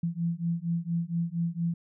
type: beating tone pair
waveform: sine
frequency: 167 / 171.3 Hz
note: E3 / F3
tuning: +23 / -33 cents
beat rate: 4.3 Hz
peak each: -30 dBFS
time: 0.03-1.74 s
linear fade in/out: 5 ms
effects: none